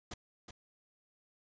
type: noise with echo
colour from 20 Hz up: pink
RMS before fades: -43 dBFS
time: 0.11-0.14 s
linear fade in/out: 5 ms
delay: 370 ms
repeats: 1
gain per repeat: -7 dB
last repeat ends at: 0.51 s
effects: resampled to 16000 Hz